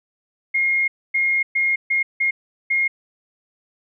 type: tone bursts at uneven times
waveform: sine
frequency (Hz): 2141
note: C7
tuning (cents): +39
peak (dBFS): -16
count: 6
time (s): 0.54-0.88 / 1.14-1.43 / 1.55-1.76 / 1.9-2.03 / 2.2-2.31 / 2.7-2.88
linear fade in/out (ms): 10
effects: none